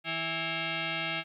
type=tone with frequency modulation; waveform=sine; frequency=329.6 Hz; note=E4; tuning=in tune; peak=-30 dBFS; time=0.04-1.24 s; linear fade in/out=50 ms; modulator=492 Hz; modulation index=6.2; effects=12-bit

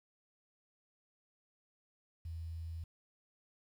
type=tone with quantisation; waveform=sine; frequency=82.41 Hz; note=E2; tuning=in tune; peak=-40 dBFS; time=2.25-2.84 s; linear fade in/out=5 ms; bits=11; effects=none

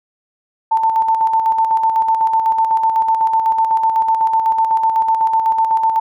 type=tone with tremolo; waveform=sine; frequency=893 Hz; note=A5; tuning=25 cents sharp; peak=-10 dBFS; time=0.71-6 s; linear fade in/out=10 ms; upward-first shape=square; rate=8 Hz; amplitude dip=45%; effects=none

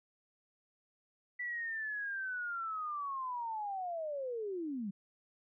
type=linear sweep; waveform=sine; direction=down; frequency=1975.5 to 185 Hz; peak=-36 dBFS; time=1.39-4.91 s; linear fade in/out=10 ms; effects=none

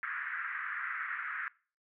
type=band-pass noise; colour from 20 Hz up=white; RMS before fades=-38 dBFS; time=0.03-1.48 s; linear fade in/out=0 ms; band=1300 to 1900 Hz; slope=48 dB/octave; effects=noise-tail reverb RT60 0.4 s tail -23 dB re dry

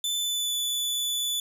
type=tone with pitch glide; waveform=sawtooth; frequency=3520 to 3472 Hz; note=A7 to A7; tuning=0 to -24 cents; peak=-23 dBFS; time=0.04-1.4 s; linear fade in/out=2 ms; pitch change=-24 cents; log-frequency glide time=0.16-0.55 s; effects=none

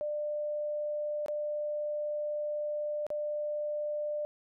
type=tone with dropouts; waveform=sine; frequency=596 Hz; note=D5; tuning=25 cents sharp; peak=-31 dBFS; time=0.01-4.25 s; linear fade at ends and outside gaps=0 ms; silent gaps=1.261-1.283 / 3.066-3.103 s; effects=none

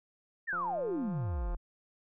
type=exponential sweep; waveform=sine; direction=down; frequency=1891 to 34.65 Hz; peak=-31 dBFS; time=0.47-1.57 s; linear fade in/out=20 ms
type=click train; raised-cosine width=1 ms; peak=-33 dBFS; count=179; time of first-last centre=0.53-1.547 s; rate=175 Hz
effects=none

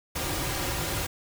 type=noise with comb filter; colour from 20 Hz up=pink; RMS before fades=-30 dBFS; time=0.15-1.07 s; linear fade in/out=10 ms; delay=4.6 ms; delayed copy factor=-0.65; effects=none

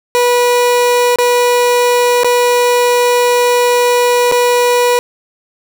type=tone with dropouts; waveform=30% pulse; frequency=487.6 Hz; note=B4; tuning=22 cents flat; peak=-6 dBFS; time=0.15-4.99 s; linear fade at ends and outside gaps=0 ms; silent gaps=1.159-1.186 / 2.234-2.245 / 4.315-4.322 s; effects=none

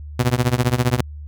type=tone with tremolo; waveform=sawtooth; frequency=123.47 Hz; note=B2; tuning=in tune; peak=-8 dBFS; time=0.19-1.01 s; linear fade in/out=5 ms; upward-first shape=triangle; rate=15 Hz; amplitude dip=100%; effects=added 74 Hz sine -31 dBFS peak until 1.27 s

